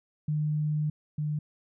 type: tone pair in turn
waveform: sine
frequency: 151.4 / 150.44 Hz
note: D#3 / D3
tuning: -47 / +42 cents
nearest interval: unison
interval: 11 cents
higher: first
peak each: -25 / -27 dBFS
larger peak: first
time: 0.28-0.9 / 1.18-1.39 s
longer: first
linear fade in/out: 5 ms
effects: none